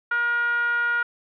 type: tone with band-pass filter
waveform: 10% pulse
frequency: 475.9 Hz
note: A#4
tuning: 36 cents sharp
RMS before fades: -23 dBFS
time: 0.11-1.03 s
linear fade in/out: 5 ms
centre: 1400 Hz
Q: 7.6
effects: resampled to 11025 Hz